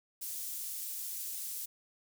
pink high-pass noise, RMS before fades -40 dBFS, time 0.21-1.66 s, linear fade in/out 10 ms, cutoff 9300 Hz, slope 12 dB/octave, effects none

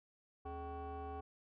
sine tone with frequency modulation, 422.4 Hz, G#4, 29 cents sharp, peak -40 dBFS, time 0.45-1.21 s, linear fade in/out 10 ms, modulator 347 Hz, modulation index 1.6, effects tanh soft clip ceiling -41 dBFS

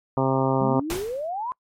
harmonic tone, 133.1 Hz, C3, 30 cents sharp, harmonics 1 / 2 / 3 / 4 / 5 / 6 / 7 / 8 / 9, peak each -25 / -25 / -27 / -27 / -29 / -30 / -28 / -34 / -33 dBFS, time 0.17-0.8 s, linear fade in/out 2 ms
sine exponential sweep, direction up, 191.7 to 1049 Hz, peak -26 dBFS, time 0.61-1.52 s, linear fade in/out 0 ms
pink noise with exponential decay, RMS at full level -27 dBFS, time 0.9-1.29 s, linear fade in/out 1 ms, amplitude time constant 84 ms
effects noise-tail reverb RT60 0.1 s tail -25 dB re dry + MP3 64 kbps

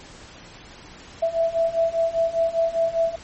sine beating tone pair, 659.3 / 664.3 Hz, E5 / E5, 0 / +13 cents, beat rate 5 Hz, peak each -23 / -21 dBFS, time 1.22-3.16 s, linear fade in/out 10 ms, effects pink hiss -44 dBFS RMS until 3.23 s + MP3 32 kbps

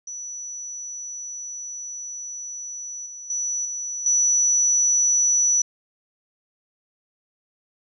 sine tone with level steps, 5920 Hz, F#8, in tune, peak -31 / -35 / -23 / -27 / -16 dBFS, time 0.07-5.62 s, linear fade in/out 5 ms, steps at 3.06 / 3.3 / 3.65 / 4.06 s, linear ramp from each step 2 ms, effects none

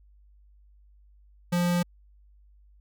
square tone, 175.3 Hz, F3, 7 cents sharp, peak -23 dBFS, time 1.52-1.83 s, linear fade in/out 10 ms, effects added 50 Hz sine -54 dBFS peak until 2.8 s

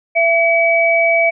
sine tone pair together, 670 / 2280 Hz, E5 / C#7, +28 / +48 cents, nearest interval octave + major sixth, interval 2120 cents, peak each -13 dBFS, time 0.15-1.31 s, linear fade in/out 20 ms, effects none

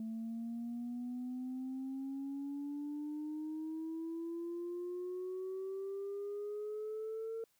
sine exponential sweep, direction up, 221.3 to 455.1 Hz, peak -37 dBFS, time 0-7.44 s, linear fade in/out 2 ms, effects tanh soft clip ceiling -36 dBFS + white hiss -75 dBFS RMS until 7.59 s

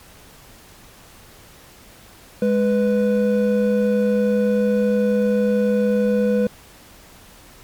triangle tone pair together, 207.7 / 494.4 Hz, G#3 / B4, 0 / +2 cents, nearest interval octave + minor third, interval 1502 cents, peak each -16 dBFS, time 2.42-6.47 s, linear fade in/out 2 ms, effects pink hiss -46 dBFS RMS until 7.63 s + MP3 96 kbps

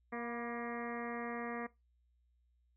harmonic tone with a mistuned harmonic, 236.2 Hz, A#3, 23 cents sharp, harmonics 1 / 2 / 3 / 4 / 5 / 6 / 7 / 8 / 9 / 10, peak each -43 / -44 / -47 / -51 / -47 / -59 / -52 / -49 / -52 / -61 dBFS, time 0.12-1.67 s, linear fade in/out 10 ms, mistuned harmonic 4, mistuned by +43 cents, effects noise-tail reverb RT60 0.2 s tail -19 dB re dry + added 60 Hz sine -70 dBFS peak until 2.76 s

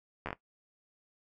slowing click train, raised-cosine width 0.5 ms, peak -21 dBFS, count 5, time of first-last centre 0.26-0.329 s, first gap 12 ms, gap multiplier 1.25, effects noise-tail reverb RT60 0.1 s tail -17 dB re dry

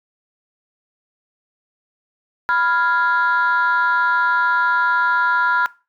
sine chord, F diminished, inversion second, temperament equal, 987.8 / 1396.9 / 1661.2 Hz, Cb6 / F6 / Ab6, 0 / 0 / 0 cents, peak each -18 / -16 / -22 dBFS, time 2.49-5.66 s, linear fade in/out 0 ms, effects noise-tail reverb RT60 0.3 s tail -20 dB re dry + tanh soft clip ceiling -9 dBFS

